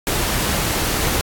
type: noise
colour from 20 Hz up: pink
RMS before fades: -20 dBFS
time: 0.07-1.21 s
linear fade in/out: 0 ms
effects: AAC 64 kbps